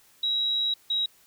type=tone pair in turn; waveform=sine; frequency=3860 / 3836 Hz; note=B7 / A#7; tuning=-40 / +49 cents; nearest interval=unison; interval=11 cents; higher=first; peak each=-23 dBFS; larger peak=neither; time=0.23-0.74 / 0.9-1.06 s; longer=first; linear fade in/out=5 ms; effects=white hiss -59 dBFS RMS until 1.26 s